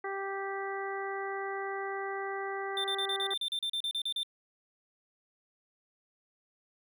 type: harmonic tone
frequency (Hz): 391.9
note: G4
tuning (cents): 0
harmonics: 1 / 2 / 3 / 4 / 5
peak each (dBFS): -37 / -39 / -42 / -43 / -42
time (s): 0.04-3.34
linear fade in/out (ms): 5
type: tone bursts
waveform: triangle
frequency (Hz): 3571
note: A7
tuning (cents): +25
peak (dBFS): -29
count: 14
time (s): 2.77-4.232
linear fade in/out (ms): 2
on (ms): 71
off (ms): 36
effects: none